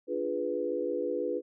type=chord; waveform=sine; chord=D diminished seventh; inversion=none; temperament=equal; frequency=293.7 / 349.2 / 415.3 / 493.9 Hz; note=D4 / F4 / Ab4 / Cb5; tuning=0 / 0 / 0 / 0 cents; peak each=-37 / -35 / -35 / -32 dBFS; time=0.07-1.42 s; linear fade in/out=50 ms; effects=none